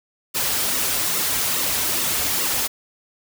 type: noise with flanger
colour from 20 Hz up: white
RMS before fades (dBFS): -22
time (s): 0.34-2.68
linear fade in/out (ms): 20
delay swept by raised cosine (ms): 1.2 to 6.2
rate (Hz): 2.4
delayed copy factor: -0.65
effects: none